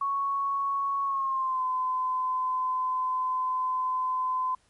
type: tone with pitch glide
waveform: sine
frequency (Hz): 1108.7 to 1022.6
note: C#6 to C6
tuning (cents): 0 to -40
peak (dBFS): -25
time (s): 0.01-4.55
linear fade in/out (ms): 5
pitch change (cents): -140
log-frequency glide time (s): 1.04-1.64
effects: pink hiss -66 dBFS RMS until 4.69 s + MP3 48 kbps